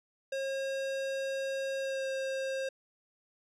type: tone with pitch glide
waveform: square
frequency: 540 to 533.8 Hz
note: C#5 to C5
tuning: -45 to +35 cents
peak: -33 dBFS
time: 0.32-2.69 s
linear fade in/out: 5 ms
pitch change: -20 cents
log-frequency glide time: 1.8-2.07 s
effects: low-pass 7000 Hz 12 dB/octave